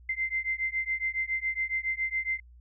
sine beating tone pair, 2077 / 2084.2 Hz, C7 / C7, -13 / -7 cents, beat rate 7.2 Hz, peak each -31 / -31 dBFS, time 0.09-2.4 s, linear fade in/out 5 ms, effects added 60 Hz sine -50 dBFS peak until 2.6 s

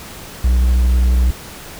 triangle tone with vibrato, 61.74 Hz, B1, in tune, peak -8 dBFS, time 0.44-1.31 s, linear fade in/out 5 ms, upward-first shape sine, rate 12 Hz, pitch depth 16 cents each way, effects pink hiss -34 dBFS RMS until 1.79 s

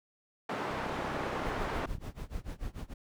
white band-pass noise, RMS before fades -36 dBFS, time 0.49-1.86 s, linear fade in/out 5 ms, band 160 to 1100 Hz, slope 12 dB/octave
click train, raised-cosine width 5 ms, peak -33 dBFS, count 42, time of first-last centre 0.71-1.983 s, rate 32.2 Hz
brown noise with tremolo, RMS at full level -36 dBFS, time 1.44-2.94 s, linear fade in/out 10 ms, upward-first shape sine, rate 6.8 Hz, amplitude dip 95%
effects none

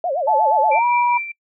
sine tone with vibrato, 622.3 Hz, D#5, in tune, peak -18 dBFS, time 0.04-0.79 s, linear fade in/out 2 ms, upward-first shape sine, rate 8.4 Hz, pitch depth 280 cents each way
sine tone with pitch glide, 868 to 968.7 Hz, A5 to B5, -24 to -34 cents, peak -14 dBFS, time 0.27-1.18 s, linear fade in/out 10 ms, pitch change +190 cents, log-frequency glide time 0.75-0.85 s
sine tone with tremolo, 2349 Hz, D7, in tune, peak -21 dBFS, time 0.71-1.32 s, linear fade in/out 10 ms, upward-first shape sine, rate 4.9 Hz, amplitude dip 60%
effects noise-tail reverb RT60 0.1 s tail -26 dB re dry

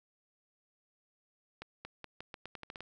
accelerating click train, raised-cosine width 0.3 ms, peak -27 dBFS, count 11, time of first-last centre 1.62-2.806 s, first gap 230 ms, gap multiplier 0.84, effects none

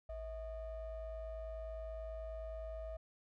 triangle ring-modulated tone, 294.3 Hz, D4, 4 cents sharp, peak -37 dBFS, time 0.09-2.97 s, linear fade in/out 5 ms, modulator 349 Hz, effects none

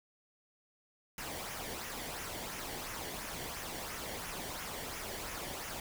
pink noise with flanger, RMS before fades -42 dBFS, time 1.18-5.8 s, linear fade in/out 2 ms, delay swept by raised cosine 0.23 to 0.8 ms, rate 2.9 Hz, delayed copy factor -0.5, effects none

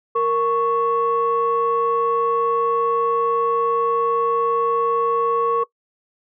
sine tone pair together, 465.1 / 1108.7 Hz, A#4 / C#6, -4 / 0 cents, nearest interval octave + minor third, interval 1504 cents, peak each -18 dBFS, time 0.15-5.64 s, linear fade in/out 10 ms, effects noise-tail reverb RT60 0.1 s tail -20 dB re dry + tanh soft clip ceiling -10 dBFS

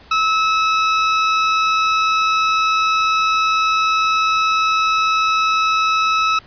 sawtooth tone, 1298 Hz, E6, 27 cents flat, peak -10 dBFS, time 0.11-6.39 s, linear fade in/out 5 ms, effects pink hiss -45 dBFS RMS until 6.46 s + resampled to 11025 Hz

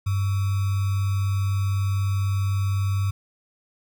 sine tone with sample-and-hold, 98 Hz, G2, in tune, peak -20 dBFS, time 0.06-3.11 s, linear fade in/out 10 ms, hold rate 1225 Hz, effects none

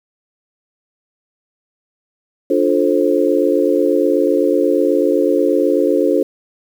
sine chord, D minor seventh, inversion none, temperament just, 293.7 / 352.4 / 440.5 / 528.6 Hz, D4 / F4 / A4 / C5, 0 / +16 / +2 / +18 cents, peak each -17 dBFS, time 2.5-6.23 s, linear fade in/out 5 ms, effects 7-bit

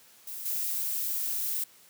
violet noise with level steps, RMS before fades -39 / -31 dBFS, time 0.27-1.64 s, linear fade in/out 5 ms, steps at 0.45 s, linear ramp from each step 10 ms, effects white hiss -57 dBFS RMS until 1.89 s + high-pass 100 Hz 12 dB/octave

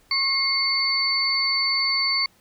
sine tone cluster, 1091 / 2140 / 4509 Hz, C#6 / C7 / C#8, -28 / +38 / +29 cents, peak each -30 / -25 / -21 dBFS, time 0.11-2.26 s, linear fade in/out 2 ms, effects pink hiss -59 dBFS RMS until 2.4 s

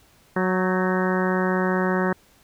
harmonic tone with a mistuned harmonic, 184.8 Hz, F#3, 2 cents flat, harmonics 1 / 2 / 3 / 4 / 5 / 6 / 7 / 8 / 9 / 10, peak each -23 / -25 / -29 / -33 / -31 / -32 / -34 / -32 / -34 / -33 dBFS, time 0.36-2.13 s, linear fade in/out 5 ms, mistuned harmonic 8, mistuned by +53 cents, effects pink hiss -57 dBFS RMS until 2.43 s

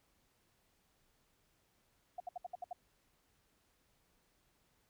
sine tone bursts, 715 Hz, F5, 41 cents sharp, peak -39 dBFS, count 7, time 2.18-2.73 s, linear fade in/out 5 ms, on 22 ms, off 66 ms, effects pink hiss -75 dBFS RMS until 4.89 s

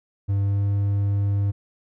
triangle tone with pitch glide, 99.4 to 100.44 Hz, G2 to G2, +25 to +43 cents, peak -17 dBFS, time 0.28-1.52 s, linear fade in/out 20 ms, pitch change +18 cents, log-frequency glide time 0.4-0.66 s, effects none

